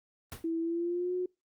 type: noise with exponential decay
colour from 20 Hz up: pink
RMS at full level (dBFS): -38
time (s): 0.32-0.5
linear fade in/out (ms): 0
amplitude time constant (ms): 38
type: tone with pitch glide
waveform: sine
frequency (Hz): 329.1 to 363.1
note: E4 to F#4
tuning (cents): -3 to -33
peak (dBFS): -29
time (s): 0.44-1.26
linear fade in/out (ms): 5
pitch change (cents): +170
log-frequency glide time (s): 0.6-1.14
effects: noise-tail reverb RT60 0.2 s tail -25 dB re dry + Opus 32 kbps